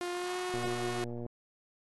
sawtooth tone with pitch glide, 353.2 to 363.3 Hz, F4 to F#4, +20 to -32 cents, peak -30 dBFS, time 0.01-1.04 s, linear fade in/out 0 ms, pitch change +48 cents, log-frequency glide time 0.11-0.37 s
click train, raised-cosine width 2 ms, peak -28 dBFS, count 87, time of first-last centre 0.54-1.263 s, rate 119 Hz
effects AAC 32 kbps

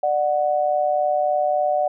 sine tone pair together, 595 / 738.5 Hz, D5 / F#5, +22 / -3 cents, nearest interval major third, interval 375 cents, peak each -20 dBFS, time 0.03-1.88 s, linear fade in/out 5 ms, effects none

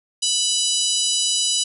harmonic tone with a mistuned harmonic, 987.8 Hz, B5, in tune, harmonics 3 / 4 / 5 / 6 / 7 / 8 / 9 / 10, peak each -24 / -25 / -26 / -27 / -27 / -28 / -29 / -29 dBFS, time 0.22-1.64 s, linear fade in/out 10 ms, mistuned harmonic 9, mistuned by +23 cents, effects none

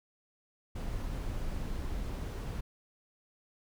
brown noise, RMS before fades -36 dBFS, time 0.75-2.61 s, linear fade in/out 10 ms, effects none

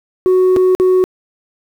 sine tone with dropouts, 370 Hz, F#4, in tune, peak -5 dBFS, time 0.26-1.04 s, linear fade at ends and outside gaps 0 ms, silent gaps 0.563-0.568 / 0.75-0.799 s, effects tanh soft clip ceiling -7 dBFS + 7-bit

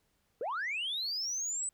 sine linear sweep, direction up, 415.3 to 8120 Hz, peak -31 dBFS, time 0.41-1.69 s, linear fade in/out 2 ms, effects tanh soft clip ceiling -30 dBFS + pink hiss -75 dBFS RMS until 1.73 s

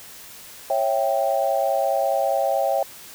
sine chord, C# diminished, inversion none, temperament equal with one note detuned, 549.6 / 659.3 / 784 Hz, C#5 / E5 / G5, -15 / 0 / 0 cents, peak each -23 dBFS, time 0.7-2.83 s, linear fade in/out 2 ms, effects white hiss -42 dBFS RMS until 3.14 s

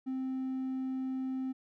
triangle tone, 261.6 Hz, C4, in tune, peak -30 dBFS, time 0.06-1.53 s, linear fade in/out 20 ms, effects tanh soft clip ceiling -26 dBFS

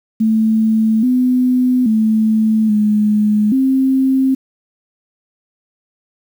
sine tone with pitch steps, 220.3 / 252 / 218.8 / 210.9 / 264.8 Hz, A3 / B3 / A3 / G#3 / C4, +2 / +35 / -9 / +27 / +21 cents, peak -10 dBFS, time 0.2-4.35 s, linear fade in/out 10 ms, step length 830 ms, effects 7-bit

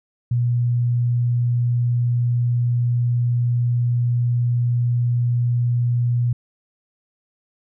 sine tone, 120.8 Hz, B2, 38 cents flat, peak -16 dBFS, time 0.31-6.33 s, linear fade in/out 5 ms, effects none

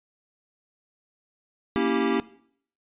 square chord, A# diminished seventh, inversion none, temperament equal with one note detuned, 233.1 / 277.2 / 326.2 / 392 Hz, A#3 / C#4 / E4 / G4, 0 / 0 / -18 / 0 cents, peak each -28 / -28 / -29 / -27 dBFS, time 1.76-2.2 s, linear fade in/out 0 ms, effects noise-tail reverb RT60 0.6 s tail -18 dB re dry + resampled to 8000 Hz

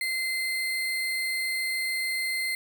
sine tone with sample-and-hold, 2073 Hz, C7, 17 cents flat, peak -26 dBFS, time 0.01-2.55 s, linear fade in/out 2 ms, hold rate 6300 Hz, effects none

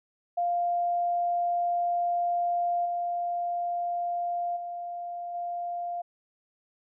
sine tone with level steps, 698.5 Hz, F5, in tune, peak -24 / -27 / -33 / -30 dBFS, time 0.37-6.02 s, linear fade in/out 10 ms, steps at 2.85 / 4.56 / 5.34 s, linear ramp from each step 10 ms, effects none

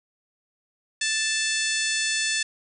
harmonic tone, 880 Hz, A5, in tune, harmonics 2 / 3 / 4 / 5 / 6 / 7 / 8 / 9 / 10, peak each -28 / -30 / -31 / -32 / -33 / -33 / -34 / -35 / -35 dBFS, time 1.01-2.43 s, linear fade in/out 5 ms, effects none

